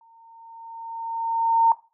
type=tone with exponential growth; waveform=sine; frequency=914 Hz; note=A#5; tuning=34 cents flat; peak=-12 dBFS; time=0.01-1.72 s; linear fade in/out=2 ms; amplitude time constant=370 ms; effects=noise-tail reverb RT60 0.3 s tail -18 dB re dry